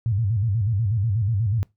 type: tone with vibrato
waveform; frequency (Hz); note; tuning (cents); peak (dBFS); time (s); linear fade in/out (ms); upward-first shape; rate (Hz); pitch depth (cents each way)
sine; 106.4; G#2; +42; -19; 0.06-1.63; 0; square; 8.2; 150
effects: noise-tail reverb RT60 0.2 s tail -23 dB re dry